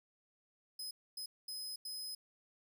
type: tone bursts at uneven times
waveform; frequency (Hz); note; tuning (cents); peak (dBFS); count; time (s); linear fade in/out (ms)
sawtooth; 5060; D#8; +28; -39; 4; 0.79-0.91 / 1.17-1.26 / 1.48-1.76 / 1.85-2.15; 5
effects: 13-bit